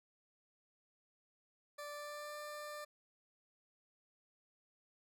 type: tone with pitch glide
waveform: 20% pulse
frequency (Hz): 586 to 594.9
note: D5 to D5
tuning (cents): -4 to +22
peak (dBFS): -40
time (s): 1.78-2.85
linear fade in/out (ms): 10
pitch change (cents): +26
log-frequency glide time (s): 1.9-2.38
effects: none